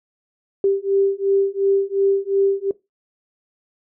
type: beating tone pair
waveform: sine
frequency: 392 / 394.8 Hz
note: G4 / G4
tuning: 0 / +12 cents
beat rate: 2.8 Hz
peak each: -19 dBFS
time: 0.64-2.71 s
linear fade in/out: 2 ms
effects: noise-tail reverb RT60 0.2 s tail -19 dB re dry